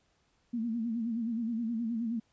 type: tone with vibrato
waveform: sine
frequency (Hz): 229.7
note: A#3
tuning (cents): -25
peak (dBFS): -30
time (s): 0.53-2.2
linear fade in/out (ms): 10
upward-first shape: sine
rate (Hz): 9.5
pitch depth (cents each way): 84
effects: pink hiss -72 dBFS RMS until 2.32 s + resampled to 16000 Hz